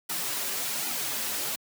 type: noise with flanger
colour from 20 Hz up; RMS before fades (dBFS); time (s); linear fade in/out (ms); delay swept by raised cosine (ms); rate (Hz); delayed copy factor
white; -31; 0.09-1.56; 10; 1.8 to 6.5; 1.3; -0.65
effects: high-pass 150 Hz 12 dB/octave